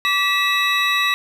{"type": "tone cluster", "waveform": "triangle", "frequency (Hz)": [1153, 1953, 2612, 3837], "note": ["D6", "B6", "E7", "A#7"], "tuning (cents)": [-32, -20, -17, 49], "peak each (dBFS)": [-20, -19, -21, -20], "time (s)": [0.05, 1.14], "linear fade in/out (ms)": 0, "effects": []}